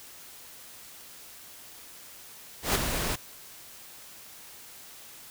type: noise with ADSR envelope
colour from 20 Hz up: pink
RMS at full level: -23 dBFS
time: 2.62-3.16 s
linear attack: 130 ms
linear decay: 14 ms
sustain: -7 dB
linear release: 11 ms
effects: white hiss -48 dBFS RMS until 5.3 s